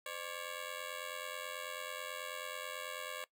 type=ring-modulated tone; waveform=10% pulse; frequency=559 Hz; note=C#5; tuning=14 cents sharp; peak=-30 dBFS; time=0.06-3.24 s; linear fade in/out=0 ms; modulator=44.6 Hz; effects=noise-tail reverb RT60 0.1 s tail -19 dB re dry